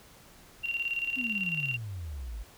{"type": "tone with tremolo", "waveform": "sine", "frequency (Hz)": 2761, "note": "F7", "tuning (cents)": -20, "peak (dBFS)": -27, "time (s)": [0.63, 1.77], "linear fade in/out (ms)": 20, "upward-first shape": "square", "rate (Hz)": 18, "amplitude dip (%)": 60}
{"type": "exponential sweep", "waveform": "sine", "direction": "down", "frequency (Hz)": [266, 49.16], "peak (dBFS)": -35, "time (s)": [1.16, 2.44], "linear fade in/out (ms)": 20}
{"effects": ["pink hiss -55 dBFS RMS until 2.57 s"]}